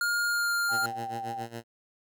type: tone with pitch glide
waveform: square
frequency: 1417 to 1401.5 Hz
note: F6 to F6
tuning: +25 to +6 cents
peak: -26 dBFS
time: 0.01-0.86 s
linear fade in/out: 2 ms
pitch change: -19 cents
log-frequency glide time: 0.28-0.53 s
type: tone with vibrato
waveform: sine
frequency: 788 Hz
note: G5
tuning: 9 cents sharp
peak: -33 dBFS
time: 0.68-1.47 s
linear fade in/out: 50 ms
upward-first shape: sine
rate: 6.6 Hz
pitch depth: 27 cents each way
type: tone with tremolo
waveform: 10% pulse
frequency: 116.54 Hz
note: A#2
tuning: in tune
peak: -27 dBFS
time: 0.7-1.64 s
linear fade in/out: 50 ms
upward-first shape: sine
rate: 7.2 Hz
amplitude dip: 85%
effects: none